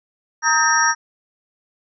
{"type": "tone cluster", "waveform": "sine", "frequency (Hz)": [929, 1266, 1583, 1815, 5660], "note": ["A#5", "D#6", "G6", "A#6", "F8"], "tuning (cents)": [-6, 30, 17, -47, 22], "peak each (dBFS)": -20, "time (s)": [0.42, 0.95], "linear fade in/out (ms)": 50, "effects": []}